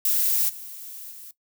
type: noise with level steps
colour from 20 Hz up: violet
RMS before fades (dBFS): -22 / -39 / -42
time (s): 0.05-1.31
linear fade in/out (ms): 2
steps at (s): 0.48 / 1.1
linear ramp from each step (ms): 20
effects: noise-tail reverb RT60 0.1 s tail -17 dB re dry